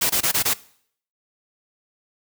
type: noise bursts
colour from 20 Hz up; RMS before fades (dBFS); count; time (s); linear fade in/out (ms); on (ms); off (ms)
white; -20; 5; 0.01-0.538; 10; 88; 22
effects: noise-tail reverb RT60 0.6 s tail -20 dB re dry